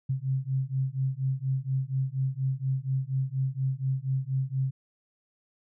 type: beating tone pair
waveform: sine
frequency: 130.9 / 135.1 Hz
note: C3 / C#3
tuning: +1 / -44 cents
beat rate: 4.2 Hz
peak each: -29 dBFS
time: 0.09-4.71 s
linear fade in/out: 10 ms
effects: none